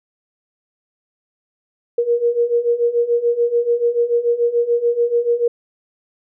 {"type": "beating tone pair", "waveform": "sine", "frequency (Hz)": [470, 476.9], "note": ["A#4", "A#4"], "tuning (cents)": [14, 39], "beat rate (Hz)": 6.9, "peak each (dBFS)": [-19, -16], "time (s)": [1.98, 5.48], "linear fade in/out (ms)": 5, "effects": []}